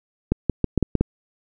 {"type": "clicks", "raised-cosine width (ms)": 3, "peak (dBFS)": -5, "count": 7, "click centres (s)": [0.32, 0.497, 0.643, 0.777, 0.827, 0.953, 1.01], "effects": []}